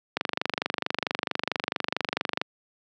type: click train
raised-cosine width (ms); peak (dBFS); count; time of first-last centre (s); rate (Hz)
0.3; -8; 56; 0.17-2.415; 24.5
effects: high-pass 200 Hz 12 dB/octave